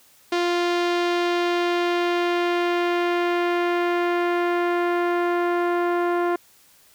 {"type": "tone with low-pass filter sweep", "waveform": "sawtooth", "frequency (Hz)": 349.2, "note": "F4", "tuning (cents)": 0, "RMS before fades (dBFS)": -22, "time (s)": [0.32, 6.36], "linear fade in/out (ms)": 5, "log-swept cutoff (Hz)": [4500, 1400], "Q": 1.1, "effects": ["white hiss -55 dBFS RMS until 6.94 s"]}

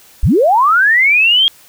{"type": "linear sweep", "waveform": "sine", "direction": "up", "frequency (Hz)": [30.87, 3274], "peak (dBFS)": -7, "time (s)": [0.23, 1.48], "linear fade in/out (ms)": 0, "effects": ["white hiss -44 dBFS RMS until 1.68 s"]}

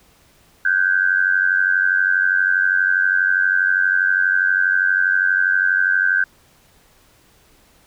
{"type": "tone with amplitude modulation", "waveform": "sine", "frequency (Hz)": 1549, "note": "G6", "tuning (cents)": -21, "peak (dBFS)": -10, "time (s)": [0.65, 6.24], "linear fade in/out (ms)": 5, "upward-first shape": "sine", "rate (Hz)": 92.4, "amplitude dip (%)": 85, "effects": ["pink hiss -54 dBFS RMS until 7.86 s"]}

